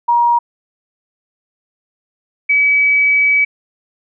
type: tone pair in turn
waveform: sine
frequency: 949 / 2283 Hz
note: A#5 / D7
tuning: +31 / -50 cents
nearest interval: octave + minor third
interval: 1519 cents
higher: second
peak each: -9 dBFS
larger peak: neither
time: 0.08-0.39 / 2.49-3.45 s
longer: second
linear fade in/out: 10 ms
effects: none